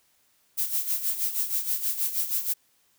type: noise with tremolo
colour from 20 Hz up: violet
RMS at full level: -25 dBFS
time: 0.57-2.54 s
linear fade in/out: 20 ms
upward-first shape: sine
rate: 6.3 Hz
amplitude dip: 70%
effects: white hiss -66 dBFS RMS until 2.98 s